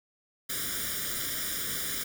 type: noise with comb filter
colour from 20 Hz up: white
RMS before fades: -33 dBFS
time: 0.49-2.04 s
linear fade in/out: 10 ms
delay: 0.57 ms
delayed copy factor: +0.95
effects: none